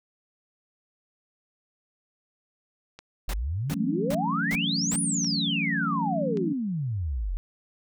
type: click train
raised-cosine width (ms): 0.2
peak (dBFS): -26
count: 4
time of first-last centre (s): 2.99-6.372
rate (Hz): 0.887
type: exponential two-way sweep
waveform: sine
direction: up then down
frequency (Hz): 39 to 9956 to 39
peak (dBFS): -26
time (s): 3.28-7.37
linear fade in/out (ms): 0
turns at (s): 5.01
type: noise bursts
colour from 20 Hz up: pink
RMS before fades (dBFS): -35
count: 5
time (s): 3.29-4.96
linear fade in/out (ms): 2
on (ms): 46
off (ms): 360
type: chord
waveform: sine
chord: F# minor seventh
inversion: third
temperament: equal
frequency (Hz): 164.81 / 185 / 220 / 277.2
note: E3 / F#3 / A3 / C#4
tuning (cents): 0 / 0 / 0 / 0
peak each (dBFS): -32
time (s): 3.7-6.53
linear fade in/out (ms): 10
effects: none